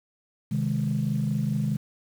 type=chord; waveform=sine; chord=Ab major; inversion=first; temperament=equal; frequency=130.81 / 155.56 / 207.7 Hz; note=C3 / Eb3 / Ab3; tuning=0 / 0 / 0 cents; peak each=-27 dBFS; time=0.51-1.77 s; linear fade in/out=10 ms; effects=tanh soft clip ceiling -16 dBFS + 8-bit